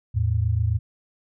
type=tone pair together; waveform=sine; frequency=82.3 / 109.86 Hz; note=E2 / A2; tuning=-2 / -2 cents; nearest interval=perfect fourth; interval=500 cents; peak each=-23 / -21 dBFS; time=0.14-0.79 s; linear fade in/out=20 ms; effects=none